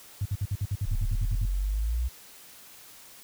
sine tone bursts, 99.8 Hz, G2, 32 cents sharp, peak -24 dBFS, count 13, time 0.21-1.455 s, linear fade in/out 5 ms, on 45 ms, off 55 ms
sine exponential sweep, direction up, 31.53 to 62.3 Hz, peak -24 dBFS, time 0.86-2.09 s, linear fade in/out 20 ms
effects tanh soft clip ceiling -19 dBFS + white hiss -50 dBFS RMS until 3.23 s

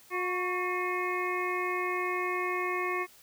harmonic tone with a mistuned harmonic, 360 Hz, F#4, 47 cents flat, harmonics 1 / 2 / 3 / 5 / 6 / 7, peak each -33 / -41 / -33 / -39 / -35 / -42 dBFS, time 0.1-3.07 s, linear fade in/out 50 ms, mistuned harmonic 3, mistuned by +48 cents, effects white hiss -57 dBFS RMS until 3.22 s

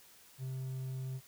triangle tone, 130.81 Hz, C3, in tune, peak -35 dBFS, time 0.38-1.21 s, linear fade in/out 50 ms, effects white hiss -60 dBFS RMS until 1.27 s

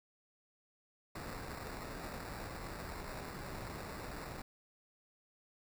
pink noise with sample-and-hold, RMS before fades -45 dBFS, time 1.15-4.42 s, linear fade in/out 5 ms, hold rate 3150 Hz, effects none

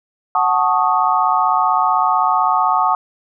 sine chord, D# half-diminished seventh, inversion first, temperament equal, 740 / 880 / 1108.7 / 1244.5 Hz, F#5 / A5 / C#6 / D#6, 0 / 0 / 0 / 0 cents, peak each -18 dBFS, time 0.35-2.95 s, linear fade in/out 2 ms, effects none

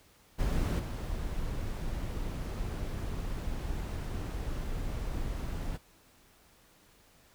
brown noise with level steps, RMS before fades -29 / -35 dBFS, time 0.38-5.78 s, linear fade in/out 20 ms, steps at 0.79 s, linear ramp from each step 10 ms, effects pink hiss -62 dBFS RMS until 7.34 s

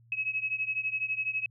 sine beating tone pair, 2560 / 2572 Hz, D#7 / E7, +49 / -43 cents, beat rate 12 Hz, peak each -31 / -33 dBFS, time 0.12-1.46 s, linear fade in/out 2 ms, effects added 116 Hz sine -57 dBFS peak until 1.5 s

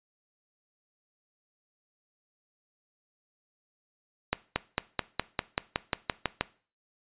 accelerating click train, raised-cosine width 0.3 ms, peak -9 dBFS, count 12, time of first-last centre 4.33-6.41 s, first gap 230 ms, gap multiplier 0.96, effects noise-tail reverb RT60 0.4 s tail -19 dB re dry + resampled to 8000 Hz

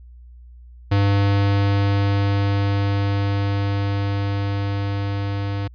square tone with level ramp, 100 Hz, G2, 35 cents sharp, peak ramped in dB -15 to -23 dBFS, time 0.91-5.68 s, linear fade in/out 10 ms, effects added 60 Hz sine -40 dBFS peak until 5.74 s + resampled to 11025 Hz

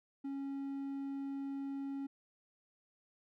triangle tone, 275.6 Hz, C#4, 10 cents flat, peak -36 dBFS, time 0.24-2.07 s, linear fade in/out 10 ms, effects none

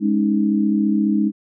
sine chord, Ab suspended fourth, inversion none, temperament just, 207.7 / 276.9 / 311.5 Hz, Ab3 / Db4 / Eb4, 0 / -2 / +2 cents, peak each -17 / -23 / -20 dBFS, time 0-1.32 s, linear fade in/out 50 ms, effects none

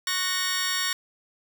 15% pulse chord, F# major, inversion second, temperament just, 1110 / 1480 / 1850 Hz, C#6 / F#6 / A#6, +2 / 0 / -14 cents, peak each -25 / -26 / -21 dBFS, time 0.07-0.93 s, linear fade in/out 2 ms, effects none

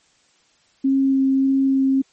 sine tone with vibrato, 268.9 Hz, C4, 47 cents sharp, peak -14 dBFS, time 0.84-2.02 s, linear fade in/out 10 ms, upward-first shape sine, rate 1.7 Hz, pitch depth 8 cents each way, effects white hiss -59 dBFS RMS until 2.12 s + MP3 32 kbps

